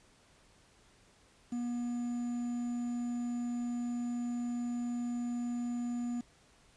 triangle tone with quantisation, 240.8 Hz, B3, 44 cents flat, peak -31 dBFS, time 1.52-6.21 s, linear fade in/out 5 ms, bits 9, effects pink hiss -64 dBFS RMS until 6.76 s + resampled to 22050 Hz

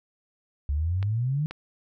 sine exponential sweep, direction up, 68.5 to 156.8 Hz, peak -23 dBFS, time 0.69-1.46 s, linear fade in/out 0 ms
clicks, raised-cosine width 0.3 ms, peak -22 dBFS, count 2, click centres 1.028 / 1.51 s
effects none

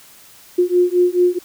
sine beating tone pair, 354.7 / 359.3 Hz, F4 / F4, +27 / +49 cents, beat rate 4.6 Hz, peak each -15 dBFS, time 0.58-1.39 s, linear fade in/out 10 ms, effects white hiss -45 dBFS RMS until 1.44 s

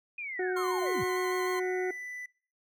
sine linear sweep, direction down, 2489 to 76.8 Hz, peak -35 dBFS, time 0.18-1.04 s, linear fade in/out 5 ms
harmonic tone, 367.8 Hz, F#4, 10 cents flat, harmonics 1 / 2 / 4 / 5 / 6, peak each -29 / -38 / -43 / -46 / -47 dBFS, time 0.39-1.91 s, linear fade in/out 5 ms
40% pulse tone with vibrato, 1055 Hz, C6, 14 cents sharp, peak -34 dBFS, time 0.56-1.6 s, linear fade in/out 10 ms, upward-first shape square, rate 6.6 Hz, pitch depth 22 cents each way
triangle tone, 1988 Hz, B6, 11 cents sharp, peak -36 dBFS, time 0.86-2.26 s, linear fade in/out 5 ms
effects noise-tail reverb RT60 0.5 s tail -25 dB re dry

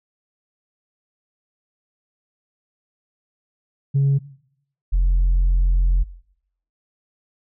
sine tone pair in turn, 138.59 / 43.65 Hz, C#3 / F1, 0 / 0 cents, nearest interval octave + minor sixth, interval 2000 cents, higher first, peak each -12 dBFS, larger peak neither, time 3.94-4.19 / 4.92-6.04 s, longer second, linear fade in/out 20 ms, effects noise-tail reverb RT60 0.7 s tail -19 dB re dry + tanh soft clip ceiling -12 dBFS

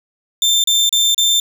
30% pulse tone bursts, 3576 Hz, A7, 27 cents sharp, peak -9 dBFS, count 4, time 0.42-1.399 s, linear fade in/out 2 ms, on 220 ms, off 33 ms, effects none

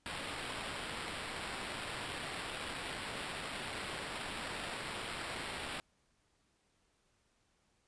white noise with sample-and-hold, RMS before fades -42 dBFS, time 0.06-5.8 s, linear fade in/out 0 ms, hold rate 6300 Hz, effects pink hiss -75 dBFS RMS until 7.87 s + resampled to 22050 Hz

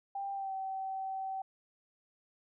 sine tone with pitch glide, 791 to 768 Hz, G5 to G5, +15 to -36 cents, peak -35 dBFS, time 0.15-1.42 s, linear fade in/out 5 ms, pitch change -51 cents, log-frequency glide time 0.33-0.53 s, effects none

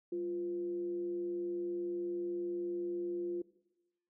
sine tone with frequency modulation, 349.2 Hz, F4, in tune, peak -34 dBFS, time 0.12-3.42 s, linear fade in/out 5 ms, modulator 152 Hz, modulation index 0.26, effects noise-tail reverb RT60 1.0 s tail -20 dB re dry

